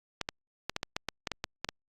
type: clicks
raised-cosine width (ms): 0.2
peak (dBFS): -14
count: 12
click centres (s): 0.213 / 0.289 / 0.696 / 0.764 / 0.831 / 0.965 / 1.087 / 1.272 / 1.317 / 1.441 / 1.646 / 1.689
effects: Opus 48 kbps